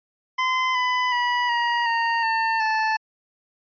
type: tone with pitch steps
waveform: 25% pulse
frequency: 1028 / 1001 / 974.8 / 949.2 / 924.3 / 900.1 / 876.5 Hz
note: C6 / B5 / B5 / A#5 / A#5 / A5 / A5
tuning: -31 / +23 / -23 / +31 / -15 / +39 / -7 cents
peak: -16 dBFS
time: 0.38-2.97 s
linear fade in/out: 10 ms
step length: 370 ms
effects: resampled to 11025 Hz